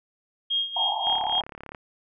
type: tone with tremolo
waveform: sine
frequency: 3245 Hz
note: G#7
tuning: 41 cents flat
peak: -21 dBFS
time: 0.5-1.41 s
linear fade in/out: 10 ms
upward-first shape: sine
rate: 3.7 Hz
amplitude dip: 80%
type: band-pass noise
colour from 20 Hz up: white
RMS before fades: -29 dBFS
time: 0.76-1.42 s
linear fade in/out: 5 ms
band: 710 to 920 Hz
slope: 96 dB/octave
type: click train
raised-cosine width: 0.5 ms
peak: -24 dBFS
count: 25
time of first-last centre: 1.07-1.748 s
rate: 35.4 Hz
effects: none